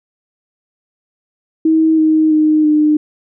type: tone with pitch steps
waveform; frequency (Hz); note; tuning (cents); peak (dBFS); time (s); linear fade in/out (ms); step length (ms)
sine; 319.1 / 313.6 / 308.2 / 302.9; D#4 / D#4 / D#4 / D#4; +44 / +14 / -16 / -46; -8; 1.65-2.97; 5; 330
effects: none